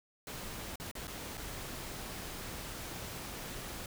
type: noise with dropouts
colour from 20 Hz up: pink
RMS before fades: -43 dBFS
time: 0.27-3.86 s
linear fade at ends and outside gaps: 2 ms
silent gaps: 0.758-0.799 / 0.914-0.952 / 1.072-1.078 / 1.372-1.376 s
effects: none